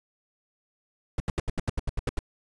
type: noise bursts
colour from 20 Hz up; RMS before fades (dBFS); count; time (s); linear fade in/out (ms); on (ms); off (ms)
brown; -26; 11; 1.18-2.191; 2; 21; 78
effects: resampled to 24000 Hz